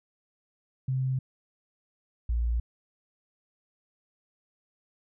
sine tone pair in turn, 130.81 / 58.27 Hz, C3 / A#1, 0 / 0 cents, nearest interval octave + major second, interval 1400 cents, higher first, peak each -25 / -24 dBFS, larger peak second, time 0.88-1.19 / 2.29-2.6 s, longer neither, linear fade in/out 5 ms, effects none

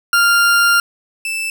40% pulse tone pair in turn, 1396.9 / 2643 Hz, F6 / E7, 0 / +4 cents, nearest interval major seventh, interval 1104 cents, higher second, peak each -9 / -18 dBFS, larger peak first, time 0.13-0.8 / 1.25-1.5 s, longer first, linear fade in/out 2 ms, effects none

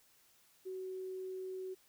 sine tone, 374.8 Hz, F#4, 22 cents sharp, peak -40 dBFS, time 0.65-1.75 s, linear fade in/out 20 ms, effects white hiss -68 dBFS RMS until 1.88 s

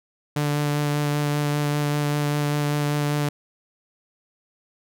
sawtooth tone with vibrato, 146.83 Hz, D3, in tune, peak -17 dBFS, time 0.36-3.29 s, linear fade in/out 5 ms, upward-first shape sine, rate 5.1 Hz, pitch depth 12 cents each way, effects none

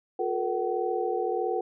sine tone cluster, 358.3 / 432.5 / 474 / 757 Hz, F4 / A4 / A#4 / F#5, +44 / -30 / +29 / +39 cents, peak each -31 dBFS, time 0.19-1.61 s, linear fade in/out 5 ms, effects none

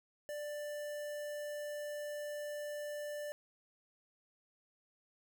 square tone with notch filter, 590 Hz, D5, 8 cents sharp, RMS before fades -42 dBFS, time 0.29-3.32 s, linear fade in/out 0 ms, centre 3800 Hz, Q 1.3, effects none

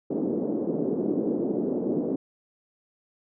pink band-pass noise, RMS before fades -27 dBFS, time 0.1-2.16 s, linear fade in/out 5 ms, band 230 to 440 Hz, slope 24 dB/octave, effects none

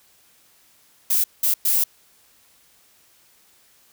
violet noise bursts at uneven times, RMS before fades -19 dBFS, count 3, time 1.1-1.24 / 1.43-1.54 / 1.65-1.84 s, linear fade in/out 5 ms, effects white hiss -57 dBFS RMS until 3.92 s

